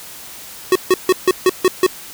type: tone bursts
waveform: square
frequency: 370 Hz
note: F#4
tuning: in tune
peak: -9 dBFS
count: 7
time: 0.72-1.865 s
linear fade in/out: 2 ms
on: 35 ms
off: 150 ms
effects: white hiss -35 dBFS RMS until 2.13 s